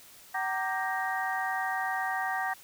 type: tone cluster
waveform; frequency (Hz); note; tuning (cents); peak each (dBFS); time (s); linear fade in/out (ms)
sine; 759 / 927 / 1177 / 1584 / 1874; F#5 / A#5 / D6 / G6 / A#6; +44 / -10 / +3 / +18 / +9; -32 / -38 / -38 / -36 / -34; 0.34-2.54; 10
effects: white hiss -53 dBFS RMS until 2.63 s